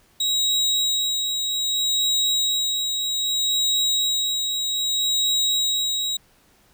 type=tone with tremolo; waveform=35% pulse; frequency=3824 Hz; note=A#7; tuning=43 cents sharp; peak=-16 dBFS; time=0.2-6.17 s; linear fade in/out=5 ms; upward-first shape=sine; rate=0.63 Hz; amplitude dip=40%; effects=pink hiss -58 dBFS RMS until 6.73 s